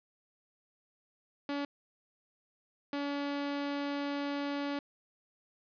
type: tone bursts at uneven times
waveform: sawtooth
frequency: 284.8 Hz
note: C#4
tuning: 47 cents sharp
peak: -29 dBFS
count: 2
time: 1.49-1.65 / 2.93-4.79 s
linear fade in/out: 2 ms
effects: resampled to 11025 Hz + 11-bit